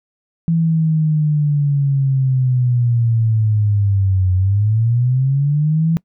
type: linear two-way sweep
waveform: sine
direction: down then up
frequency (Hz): 166.7 to 91.1 to 166.7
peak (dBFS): -12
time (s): 0.48-5.97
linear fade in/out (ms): 0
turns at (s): 4.34
effects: noise-tail reverb RT60 0.1 s tail -23 dB re dry